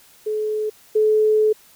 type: tone pair in turn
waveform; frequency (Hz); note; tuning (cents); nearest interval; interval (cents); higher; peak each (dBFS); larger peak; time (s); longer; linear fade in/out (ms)
sine; 428.7 / 430.4; A4 / A4; -45 / -38; unison; 7; second; -20 / -13; second; 0.26-0.7 / 0.95-1.53; second; 10
effects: white hiss -51 dBFS RMS until 1.75 s